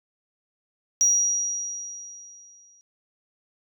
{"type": "tone with exponential decay", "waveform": "sine", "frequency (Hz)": 5750, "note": "F8", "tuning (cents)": 50, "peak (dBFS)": -14, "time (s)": [1.01, 2.81], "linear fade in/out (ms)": 0, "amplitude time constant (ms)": 390, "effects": ["tanh soft clip ceiling -11 dBFS"]}